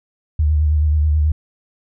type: tone with vibrato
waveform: sine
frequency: 75.9 Hz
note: D#2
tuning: 42 cents flat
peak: -12 dBFS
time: 0.39-1.32 s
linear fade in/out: 5 ms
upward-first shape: sine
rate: 9.3 Hz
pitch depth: 46 cents each way
effects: none